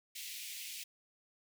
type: high-pass noise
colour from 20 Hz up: pink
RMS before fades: -45 dBFS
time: 0.15-0.84 s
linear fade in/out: 10 ms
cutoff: 2200 Hz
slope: 48 dB/octave
effects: none